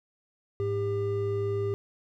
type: tone pair together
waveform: triangle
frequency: 105.62 / 399.2 Hz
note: G#2 / G4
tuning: +30 / +32 cents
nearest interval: octave + major seventh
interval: 2302 cents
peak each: -29 / -26 dBFS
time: 0.6-1.74 s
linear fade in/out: 0 ms
effects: none